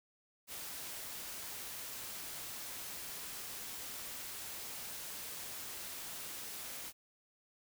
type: noise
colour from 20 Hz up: white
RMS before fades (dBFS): -45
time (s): 0.47-6.93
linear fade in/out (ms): 50
effects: none